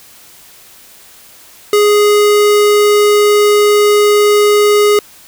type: tone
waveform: square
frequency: 415.3 Hz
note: G#4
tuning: in tune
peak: -7 dBFS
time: 1.73-4.99 s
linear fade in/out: 2 ms
effects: white hiss -40 dBFS RMS until 5.27 s